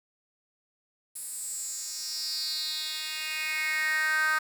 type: tone with high-pass filter sweep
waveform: 10% pulse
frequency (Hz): 311.1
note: D#4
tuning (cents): 0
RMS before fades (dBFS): -31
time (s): 1.15-4.39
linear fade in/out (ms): 10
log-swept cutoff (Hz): 9800 to 1400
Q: 4.8
effects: 8-bit